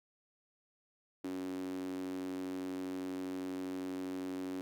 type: tone with high-pass filter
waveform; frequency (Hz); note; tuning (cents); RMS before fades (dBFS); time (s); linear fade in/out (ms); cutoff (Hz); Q
sawtooth; 92.5; F#2; 0; -40; 1.24-4.61; 0; 300; 9.2
effects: none